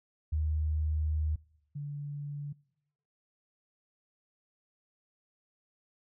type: tone pair in turn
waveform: sine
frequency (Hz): 77.1 / 144.54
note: D#2 / D3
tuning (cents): -15 / -27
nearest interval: major seventh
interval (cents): 1088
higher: second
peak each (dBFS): -27 / -35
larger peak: first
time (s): 0.32-1.36 / 1.75-2.53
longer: first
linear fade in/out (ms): 10
effects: noise-tail reverb RT60 0.9 s tail -24 dB re dry